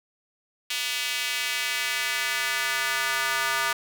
square tone with high-pass filter sweep, 134.1 Hz, C3, 43 cents sharp, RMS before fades -27 dBFS, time 0.7-3.73 s, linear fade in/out 5 ms, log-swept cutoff 2800 to 1300 Hz, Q 1.7, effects none

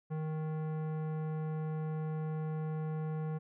sine tone with tanh clipping, 156.2 Hz, D#3, 7 cents sharp, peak -36 dBFS, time 0.1-3.39 s, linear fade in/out 20 ms, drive 16 dB, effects none

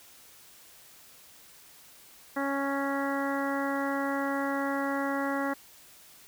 harmonic tone, 277.2 Hz, C#4, in tune, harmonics 1 / 2 / 3 / 4 / 5 / 6 / 7, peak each -31 / -34 / -36 / -37 / -38 / -39 / -39 dBFS, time 2.36-5.54 s, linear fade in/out 10 ms, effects white hiss -54 dBFS RMS until 6.27 s

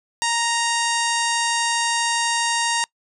harmonic tone with a mistuned harmonic, 932.3 Hz, A#5, in tune, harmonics 1 / 2 / 3 / 4 / 5 / 6 / 7 / 8 / 9 / 10, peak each -23 / -26 / -28 / -29 / -30 / -31 / -31 / -32 / -33 / -33 dBFS, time 0.22-2.84 s, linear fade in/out 0 ms, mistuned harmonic 8, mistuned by -20 cents, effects noise-tail reverb RT60 0.1 s tail -25 dB re dry

